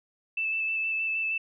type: tone with vibrato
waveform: sine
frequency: 2637 Hz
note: E7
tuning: in tune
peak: -26 dBFS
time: 0.37-1.38 s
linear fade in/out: 5 ms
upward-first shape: square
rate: 6.4 Hz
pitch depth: 11 cents each way
effects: none